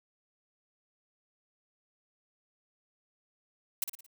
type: noise with echo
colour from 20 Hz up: blue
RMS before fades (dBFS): -30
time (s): 3.82-3.84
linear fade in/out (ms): 2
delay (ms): 56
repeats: 4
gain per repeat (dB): -7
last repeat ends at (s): 4.064
effects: none